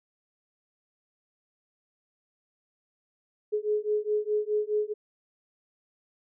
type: beating tone pair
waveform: sine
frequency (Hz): 420 / 424.8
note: G#4 / G#4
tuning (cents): +19 / +39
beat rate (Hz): 4.8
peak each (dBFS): -28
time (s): 3.52-4.94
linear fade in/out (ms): 20
effects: none